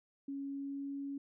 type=tone with pitch glide; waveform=sine; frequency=277.2 to 279 Hz; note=C#4 to C#4; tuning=0 to +11 cents; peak=-38 dBFS; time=0.28-1.18 s; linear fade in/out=5 ms; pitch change=+11 cents; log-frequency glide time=0.46-0.93 s; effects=none